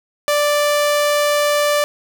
sawtooth tone, 587.3 Hz, D5, in tune, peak -10 dBFS, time 0.28-1.84 s, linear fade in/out 0 ms, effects none

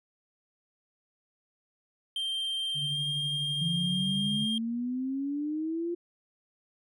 triangle tone with pitch glide, 3158 to 3209 Hz, G7 to G7, +12 to +40 cents, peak -28 dBFS, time 2.16-4.58 s, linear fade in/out 2 ms, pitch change +28 cents, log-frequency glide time 2.86-3 s
sine tone with tremolo, 145.1 Hz, D3, 21 cents flat, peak -32 dBFS, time 2.74-4.48 s, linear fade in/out 50 ms, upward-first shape triangle, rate 12 Hz, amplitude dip 60%
sine exponential sweep, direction up, 164.81 to 349.2 Hz, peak -29 dBFS, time 3.61-5.95 s, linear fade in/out 10 ms
effects none

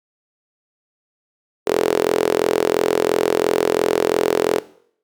sawtooth tone with high-pass filter, 42.92 Hz, F1, 29 cents flat, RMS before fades -18 dBFS, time 1.66-4.6 s, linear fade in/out 20 ms, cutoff 420 Hz, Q 4.8, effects noise-tail reverb RT60 0.6 s tail -18 dB re dry

